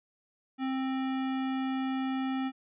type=tone; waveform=square; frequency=263.7 Hz; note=C4; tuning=14 cents sharp; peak=-30 dBFS; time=0.58-2.52 s; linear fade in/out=50 ms; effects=resampled to 8000 Hz